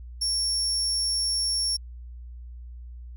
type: tone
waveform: 35% pulse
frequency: 5490 Hz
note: F8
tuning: 31 cents flat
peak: -21 dBFS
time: 0.21-1.77 s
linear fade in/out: 10 ms
effects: added 60 Hz sine -38 dBFS peak until 3.16 s